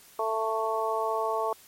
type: harmonic tone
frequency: 221.6 Hz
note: A3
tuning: 13 cents sharp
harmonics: 2 / 3 / 4 / 5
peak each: -31 / -31 / -31 / -31 dBFS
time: 0.19-1.53 s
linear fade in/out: 2 ms
effects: white hiss -54 dBFS RMS until 1.67 s + MP3 64 kbps